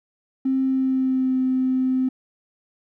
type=tone with pitch glide; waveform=triangle; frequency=264.7 to 258.8 Hz; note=C4 to C4; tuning=+20 to -19 cents; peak=-14 dBFS; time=0.45-2.09 s; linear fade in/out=10 ms; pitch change=-39 cents; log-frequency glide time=0.62-1.38 s; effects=tanh soft clip ceiling -16 dBFS